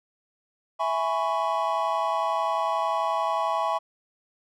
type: chord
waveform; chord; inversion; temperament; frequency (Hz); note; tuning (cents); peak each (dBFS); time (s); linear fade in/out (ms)
triangle; C# minor seventh; first; equal with one note detuned; 659.3 / 830.6 / 997.5 / 1108.7; E5 / G#5 / B5 / C#6; 0 / 0 / +17 / 0; -27; 0.79-3.79; 20
effects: none